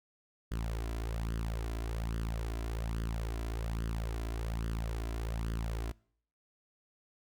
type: tone with flanger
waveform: sawtooth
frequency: 56 Hz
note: A1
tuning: 31 cents sharp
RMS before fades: -36 dBFS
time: 0.51-5.92 s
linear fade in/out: 10 ms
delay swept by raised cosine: 0.62 to 3.02 ms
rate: 1.2 Hz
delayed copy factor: +0.65
effects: noise-tail reverb RT60 0.6 s tail -24 dB re dry